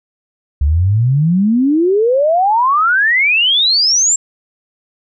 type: exponential sweep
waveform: sine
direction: up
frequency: 67.9 to 7590 Hz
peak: -9 dBFS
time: 0.61-4.16 s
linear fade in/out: 5 ms
effects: none